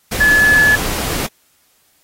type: tone in noise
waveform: sine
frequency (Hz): 1715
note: A6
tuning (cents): -45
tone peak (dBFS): -8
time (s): 0.2-0.76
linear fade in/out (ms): 10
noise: pink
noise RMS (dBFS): -21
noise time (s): 0.11-1.27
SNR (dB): +10
effects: white hiss -57 dBFS RMS until 2.03 s + AAC 48 kbps